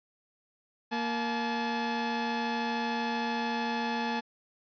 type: tone pair together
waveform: sawtooth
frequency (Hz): 233.1 / 859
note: A#3 / A5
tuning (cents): 0 / -42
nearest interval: octave + major seventh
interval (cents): 2258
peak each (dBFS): -28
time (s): 0.91-4.21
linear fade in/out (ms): 20
effects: resampled to 11025 Hz